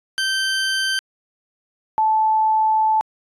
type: tone pair in turn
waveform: 20% pulse / sine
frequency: 1555 / 872.7 Hz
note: G6 / A5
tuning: -14 / -14 cents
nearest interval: minor seventh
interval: 1000 cents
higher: first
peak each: -14 / -14 dBFS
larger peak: neither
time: 0.18-0.99 / 1.98-3.01 s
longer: second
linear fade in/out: 0 ms
effects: resampled to 24000 Hz